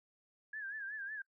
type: tone with vibrato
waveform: sine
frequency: 1661 Hz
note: G#6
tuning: in tune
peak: -40 dBFS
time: 0.53-1.22 s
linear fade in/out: 5 ms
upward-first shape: sine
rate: 5.4 Hz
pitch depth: 100 cents each way
effects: noise-tail reverb RT60 0.1 s tail -21 dB re dry